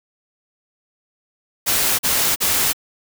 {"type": "noise bursts", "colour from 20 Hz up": "white", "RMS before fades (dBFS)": -18, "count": 3, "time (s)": [1.66, 2.732], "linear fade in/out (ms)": 20, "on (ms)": 330, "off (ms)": 41, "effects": []}